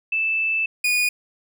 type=tone pair in turn; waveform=sine / 40% pulse; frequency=2637 / 2459 Hz; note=E7 / D#7; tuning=0 / -21 cents; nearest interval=minor second; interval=121 cents; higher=first; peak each=-19 / -17 dBFS; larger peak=second; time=0.12-0.66 / 0.84-1.09 s; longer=first; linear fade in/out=5 ms; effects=none